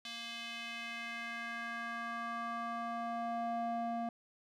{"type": "tone with band-pass filter sweep", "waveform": "square", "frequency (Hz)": 233.1, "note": "A#3", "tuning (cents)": 0, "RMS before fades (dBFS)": -40, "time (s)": [0.05, 4.09], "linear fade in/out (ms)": 2, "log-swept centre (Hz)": [3500, 560], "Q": 2.2, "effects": []}